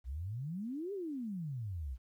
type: exponential two-way sweep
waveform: sine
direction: up then down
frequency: 58.1 to 415.3 to 58.1 Hz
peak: -37 dBFS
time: 0.04-1.98 s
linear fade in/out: 50 ms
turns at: 0.93 s
effects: 12-bit